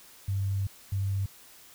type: tone pair in turn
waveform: sine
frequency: 98 / 98 Hz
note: G2 / G2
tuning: 0 / 0 cents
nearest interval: unison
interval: 0 cents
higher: neither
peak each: -26 dBFS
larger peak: neither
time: 0.28-0.67 / 0.92-1.26 s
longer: first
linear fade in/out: 5 ms
effects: white hiss -53 dBFS RMS until 1.74 s